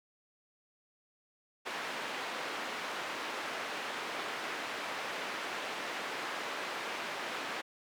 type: band-pass noise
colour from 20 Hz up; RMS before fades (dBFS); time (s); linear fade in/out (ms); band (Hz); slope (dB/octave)
white; -39; 1.65-7.62; 20; 310 to 2200; 12
effects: none